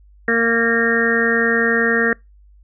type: harmonic tone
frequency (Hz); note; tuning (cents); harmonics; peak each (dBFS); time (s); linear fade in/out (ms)
230.6; A#3; -19; 1 / 2 / 3 / 5 / 6 / 7 / 8; -21 / -19 / -30 / -30 / -26 / -21 / -18; 0.28-2.13; 2
effects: noise-tail reverb RT60 0.2 s tail -26 dB re dry + added 50 Hz sine -45 dBFS peak until 2.63 s